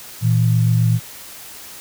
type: tone pair together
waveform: sine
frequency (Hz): 115.2 / 162.76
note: A#2 / E3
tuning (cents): -20 / -22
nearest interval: tritone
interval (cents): 598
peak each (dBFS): -13 / -19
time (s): 0.21-1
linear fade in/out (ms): 50
effects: white hiss -37 dBFS RMS until 1.8 s